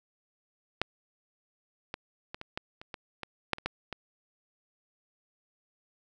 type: clicks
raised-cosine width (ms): 0.3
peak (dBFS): -10 / -19 / -22 / -24 / -17 / -28 / -22 / -21 / -9 / -27 / -14 / -20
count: 12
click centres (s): 0.816 / 1.941 / 2.345 / 2.414 / 2.575 / 2.815 / 2.942 / 3.233 / 3.533 / 3.584 / 3.66 / 3.927
effects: none